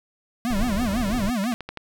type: tone with vibrato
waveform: square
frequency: 220 Hz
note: A3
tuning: in tune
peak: -23 dBFS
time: 0.45-1.54 s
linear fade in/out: 0 ms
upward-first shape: sine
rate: 6 Hz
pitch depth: 240 cents each way
type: noise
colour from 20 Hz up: brown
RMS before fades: -28 dBFS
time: 0.5-1.3 s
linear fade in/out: 2 ms
type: click train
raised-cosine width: 0.3 ms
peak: -17 dBFS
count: 5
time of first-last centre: 1.44-1.773 s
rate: 12 Hz
effects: none